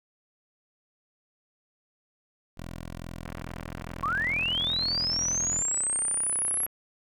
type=tone; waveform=10% pulse; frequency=42.4 Hz; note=E1; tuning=50 cents sharp; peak=-29 dBFS; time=2.57-5.62 s; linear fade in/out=10 ms
type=click train; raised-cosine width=0.5 ms; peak=-24 dBFS; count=112; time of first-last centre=3.26-6.665 s; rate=32.6 Hz
type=linear sweep; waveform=sine; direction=up; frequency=1063 to 11340 Hz; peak=-25 dBFS; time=4.03-6.66 s; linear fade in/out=2 ms
effects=none